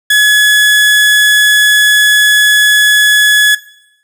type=tone; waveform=30% pulse; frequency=1696 Hz; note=G#6; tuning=36 cents sharp; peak=-3 dBFS; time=0.1-3.55 s; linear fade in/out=5 ms; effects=noise-tail reverb RT60 0.8 s tail -17 dB re dry